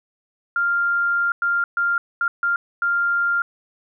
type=tone bursts at uneven times; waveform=sine; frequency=1396 Hz; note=F6; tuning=1 cent flat; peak=-17 dBFS; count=6; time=0.56-1.32 / 1.42-1.64 / 1.77-1.98 / 2.21-2.28 / 2.43-2.56 / 2.82-3.42 s; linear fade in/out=2 ms; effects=none

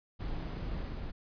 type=noise with level steps; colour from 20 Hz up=brown; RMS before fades=-37 / -39 dBFS; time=0.19-1.12 s; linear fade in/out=20 ms; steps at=0.88 s; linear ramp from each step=10 ms; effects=resampled to 11025 Hz

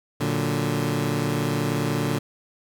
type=chord; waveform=20% pulse; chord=Bb augmented; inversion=none; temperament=equal; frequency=116.54 / 146.83 / 185 Hz; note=Bb2 / D3 / F#3; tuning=0 / 0 / 0 cents; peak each=-22 / -20 / -26 dBFS; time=0.2-2.19 s; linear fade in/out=10 ms; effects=none

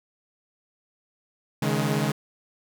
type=chord; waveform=sawtooth; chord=C# suspended second; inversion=none; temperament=equal with one note detuned; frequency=138.59 / 155.56 / 210.2 Hz; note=C#3 / D#3 / G#3; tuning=0 / 0 / +21 cents; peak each=-23 dBFS; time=1.62-2.12 s; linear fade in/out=5 ms; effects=none

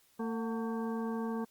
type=harmonic tone with a mistuned harmonic; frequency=225.9 Hz; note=A3; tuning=46 cents sharp; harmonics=1 / 2 / 3 / 4 / 5 / 7; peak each=-34 / -39 / -49 / -44 / -47 / -52 dBFS; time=0.19-1.45 s; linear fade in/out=10 ms; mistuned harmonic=3; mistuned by=+130 cents; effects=white hiss -67 dBFS RMS until 1.5 s + Opus 48 kbps

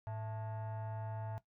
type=tone with frequency modulation; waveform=sine; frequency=107.9 Hz; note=A2; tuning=33 cents flat; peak=-37 dBFS; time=0.07-1.38 s; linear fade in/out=0 ms; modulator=773 Hz; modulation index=0.7; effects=noise-tail reverb RT60 0.1 s tail -17 dB re dry + tanh soft clip ceiling -37 dBFS

